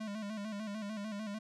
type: tone with vibrato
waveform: square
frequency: 210 Hz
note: G#3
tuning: 19 cents sharp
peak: -39 dBFS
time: 0-1.39 s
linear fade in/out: 10 ms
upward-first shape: square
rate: 6.7 Hz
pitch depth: 67 cents each way
effects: low-pass 7000 Hz 12 dB/octave